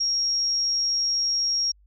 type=tone; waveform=sine; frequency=5588 Hz; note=F8; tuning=in tune; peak=-21 dBFS; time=0-1.72 s; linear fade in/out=10 ms; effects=added 50 Hz sine -54 dBFS peak until 1.86 s